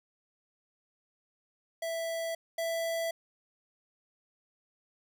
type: tone pair in turn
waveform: square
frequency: 660 / 662.5 Hz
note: E5 / E5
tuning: +2 / +9 cents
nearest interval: unison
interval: 7 cents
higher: second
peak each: -33 / -31 dBFS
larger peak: second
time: 1.82-2.35 / 2.58-3.11 s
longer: neither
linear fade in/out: 5 ms
effects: none